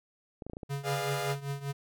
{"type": "clicks", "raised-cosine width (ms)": 2, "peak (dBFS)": -27, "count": 6, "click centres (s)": [0.422, 0.466, 0.498, 0.534, 0.569, 0.632]}
{"type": "tone with tremolo", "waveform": "square", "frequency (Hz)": 140, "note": "C#3", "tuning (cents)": 18, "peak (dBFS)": -31, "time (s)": [0.69, 1.73], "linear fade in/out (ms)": 20, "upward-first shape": "triangle", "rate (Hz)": 5.2, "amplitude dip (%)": 85}
{"type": "chord", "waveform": "sawtooth", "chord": "G# diminished seventh", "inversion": "none", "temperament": "equal with one note detuned", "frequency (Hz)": [415.3, 493.9, 599.7, 698.5], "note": ["G#4", "B4", "D5", "F5"], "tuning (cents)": [0, 0, 36, 0], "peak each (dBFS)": [-32, -37, -35, -31], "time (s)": [0.83, 1.36], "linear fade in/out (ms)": 50}
{"effects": []}